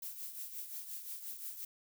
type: noise with tremolo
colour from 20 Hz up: violet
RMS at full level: -42 dBFS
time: 0.02-1.65 s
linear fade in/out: 5 ms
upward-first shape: triangle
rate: 5.7 Hz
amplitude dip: 65%
effects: none